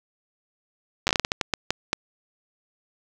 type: slowing click train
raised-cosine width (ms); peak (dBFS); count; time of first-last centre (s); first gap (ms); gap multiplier
0.2; -4; 13; 1.07-1.931; 9; 1.34
effects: none